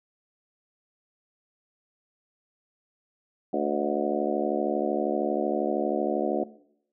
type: harmonic tone with a mistuned harmonic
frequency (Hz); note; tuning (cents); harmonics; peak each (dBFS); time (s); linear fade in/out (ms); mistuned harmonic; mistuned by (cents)
72.8; D2; -15; 3 / 4 / 5 / 6 / 7 / 8 / 9 / 10; -33 / -30 / -30 / -35 / -33 / -33 / -33 / -33; 3.53-6.44; 5; 9; -44
effects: noise-tail reverb RT60 0.7 s tail -18 dB re dry